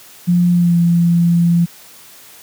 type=tone with pitch glide; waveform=sine; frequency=175.8 to 171.09 Hz; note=F3 to F3; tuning=+12 to -35 cents; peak=-9 dBFS; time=0.27-1.66 s; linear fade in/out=20 ms; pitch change=-47 cents; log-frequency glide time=0.52-0.77 s; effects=white hiss -41 dBFS RMS until 2.42 s + high-pass 80 Hz 12 dB/octave